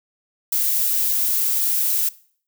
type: noise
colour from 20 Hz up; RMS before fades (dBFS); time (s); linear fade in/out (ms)
violet; -20; 0.52-2.09; 5
effects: noise-tail reverb RT60 0.5 s tail -20 dB re dry